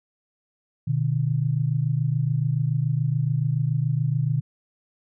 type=tone pair together; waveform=sine; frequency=123.47 / 150.5 Hz; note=B2 / D3; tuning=0 / +43 cents; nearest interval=minor third; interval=343 cents; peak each=-23 dBFS; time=0.87-4.41 s; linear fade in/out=10 ms; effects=none